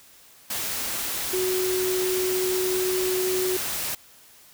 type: tone in noise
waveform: sine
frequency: 370 Hz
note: F#4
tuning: in tune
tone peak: -23 dBFS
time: 1.33-3.57 s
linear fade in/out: 5 ms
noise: white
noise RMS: -29 dBFS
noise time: 0.5-3.95 s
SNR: +3 dB
effects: white hiss -52 dBFS RMS until 4.53 s